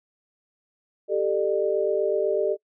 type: chord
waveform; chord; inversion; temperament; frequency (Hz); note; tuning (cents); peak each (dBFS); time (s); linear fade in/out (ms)
sine; G suspended second; none; equal with one note detuned; 392 / 440 / 602.1; G4 / A4 / D5; 0 / 0 / +43; -25; 1.08-2.57; 50
effects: noise-tail reverb RT60 0.1 s tail -23 dB re dry